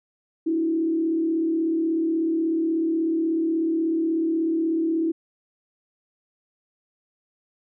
sine tone with frequency modulation, 326.5 Hz, E4, 17 cents flat, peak -20 dBFS, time 0.46-5.12 s, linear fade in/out 10 ms, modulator 36.4 Hz, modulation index 0.52, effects none

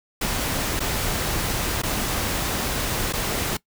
pink noise with dropouts, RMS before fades -25 dBFS, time 0.21-3.57 s, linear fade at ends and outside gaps 5 ms, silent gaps 0.795-0.803 / 1.82-1.833 / 3.126-3.134 s, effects noise-tail reverb RT60 0.1 s tail -21 dB re dry

